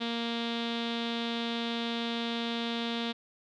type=tone with low-pass filter; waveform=sawtooth; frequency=233.1 Hz; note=A#3; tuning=in tune; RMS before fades=-33 dBFS; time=0-3.13 s; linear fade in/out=20 ms; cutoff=3600 Hz; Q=5.6; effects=none